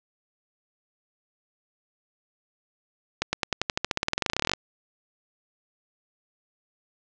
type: accelerating click train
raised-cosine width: 0.2 ms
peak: -6 dBFS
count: 26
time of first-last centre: 3.22-4.535 s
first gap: 110 ms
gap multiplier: 0.93
effects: low-pass 7000 Hz 12 dB/octave